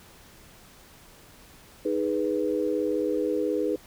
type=chord; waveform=sine; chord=G# minor; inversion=second; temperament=equal; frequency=311.1 / 415.3 / 493.9 Hz; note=D#4 / G#4 / B4; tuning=0 / 0 / 0 cents; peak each=-28 dBFS; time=1.85-3.76 s; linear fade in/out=5 ms; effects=pink hiss -52 dBFS RMS until 3.86 s